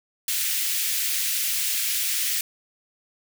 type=high-pass noise; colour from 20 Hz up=white; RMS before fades=-25 dBFS; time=0.28-2.41 s; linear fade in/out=2 ms; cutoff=1900 Hz; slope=24 dB/octave; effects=none